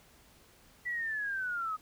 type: linear sweep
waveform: sine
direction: down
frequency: 1972 to 1246 Hz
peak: -32 dBFS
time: 0.85-1.77 s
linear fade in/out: 20 ms
effects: pink hiss -61 dBFS RMS until 1.81 s